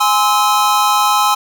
square chord, Ab augmented, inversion none, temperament just, 830.6 / 1038.3 / 1297.8 Hz, Ab5 / C6 / E6, 0 / -14 / -27 cents, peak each -16 dBFS, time 0-1.35 s, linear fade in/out 10 ms, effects none

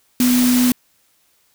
sine tone in noise, 248.3 Hz, B3, 9 cents sharp, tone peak -12 dBFS, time 0.2-0.72 s, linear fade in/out 2 ms, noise white, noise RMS -22 dBFS, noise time 0.2-0.72 s, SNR +7 dB, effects white hiss -60 dBFS RMS until 1.54 s

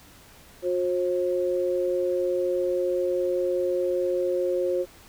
sine tone pair together, 360 / 535.1 Hz, F#4 / C5, -47 / +39 cents, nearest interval perfect fifth, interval 686 cents, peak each -25 dBFS, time 0.62-4.86 s, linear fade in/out 50 ms, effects pink hiss -51 dBFS RMS until 5.08 s

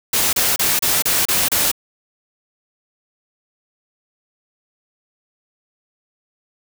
white noise bursts, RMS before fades -17 dBFS, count 7, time 0.13-1.716 s, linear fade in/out 5 ms, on 200 ms, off 31 ms, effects none

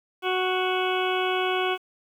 harmonic tone, 370 Hz, F#4, in tune, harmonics 1 / 2 / 3 / 4 / 6 / 7 / 8 / 9, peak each -26 / -29 / -31 / -32 / -34 / -34 / -35 / -36 dBFS, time 0.22-1.78 s, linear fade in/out 50 ms, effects 9-bit

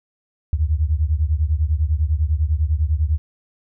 sine beating tone pair, 73.42 / 83.42 Hz, D2 / E2, 0 / +21 cents, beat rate 10 Hz, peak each -18 / -20 dBFS, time 0.53-3.18 s, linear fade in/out 0 ms, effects none

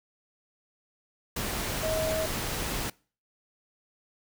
sine tone in noise, 635 Hz, D#5, 35 cents sharp, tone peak -28 dBFS, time 1.83-2.26 s, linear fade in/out 5 ms, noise pink, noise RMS -32 dBFS, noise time 1.36-2.9 s, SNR +1 dB, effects noise-tail reverb RT60 0.4 s tail -24 dB re dry

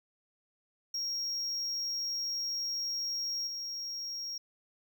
triangle tone with level steps, 5588 Hz, F8, in tune, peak -31 / -35 dBFS, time 0.94-4.38 s, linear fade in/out 5 ms, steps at 3.47 s, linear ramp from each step 2 ms, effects none

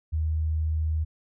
sine tone, 78.6 Hz, D#2, 18 cents sharp, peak -23 dBFS, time 0.12-1.05 s, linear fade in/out 20 ms, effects none

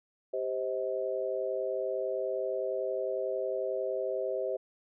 sine chord, C minor, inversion second, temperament equal with one note detuned, 392 / 523.3 / 634.2 Hz, G4 / C5 / Eb5, 0 / 0 / +33 cents, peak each -35 / -33 / -35 dBFS, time 0.33-4.57 s, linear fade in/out 10 ms, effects none

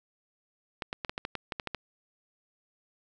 clicks, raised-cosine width 0.3 ms, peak -17 dBFS, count 11, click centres 0.822 / 0.929 / 1.048 / 1.095 / 1.179 / 1.251 / 1.353 / 1.522 / 1.598 / 1.673 / 1.747 s, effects none

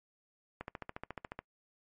click train, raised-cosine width 0.5 ms, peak -25 dBFS, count 12, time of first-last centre 0.61-1.39 s, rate 14.1 Hz, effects noise-tail reverb RT60 0.1 s tail -23 dB re dry + MP3 48 kbps

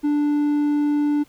triangle tone, 293.7 Hz, D4, in tune, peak -15 dBFS, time 0.03-1.24 s, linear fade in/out 20 ms, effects pink hiss -56 dBFS RMS until 1.28 s

